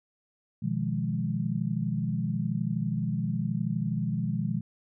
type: chord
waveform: sine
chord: F half-diminished seventh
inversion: second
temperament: equal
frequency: 123.47 / 155.56 / 174.61 / 207.7 Hz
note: Cb3 / Eb3 / F3 / Ab3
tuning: 0 / 0 / 0 / 0 cents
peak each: -32 dBFS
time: 0.62-4.61 s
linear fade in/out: 10 ms
effects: none